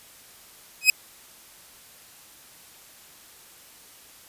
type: tone with exponential growth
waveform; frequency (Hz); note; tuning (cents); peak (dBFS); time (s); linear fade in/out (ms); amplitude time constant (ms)
sawtooth; 2529; D#7; +28; -5; 0.81-0.9; 2; 19
effects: white hiss -50 dBFS RMS until 4.28 s + resampled to 32000 Hz